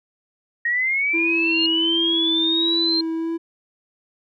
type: linear sweep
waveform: sine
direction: up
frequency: 1864.7 to 4186 Hz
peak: -18 dBFS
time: 0.65-3.01 s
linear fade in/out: 5 ms
type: tone with vibrato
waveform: triangle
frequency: 329.3 Hz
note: E4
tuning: 2 cents flat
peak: -20 dBFS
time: 1.13-3.38 s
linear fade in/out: 20 ms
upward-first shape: sine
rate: 1.4 Hz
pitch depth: 22 cents each way
type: tone with exponential growth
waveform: sine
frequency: 4248 Hz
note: C8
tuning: 25 cents sharp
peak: -19 dBFS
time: 1.27-1.66 s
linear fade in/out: 2 ms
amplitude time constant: 83 ms
effects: none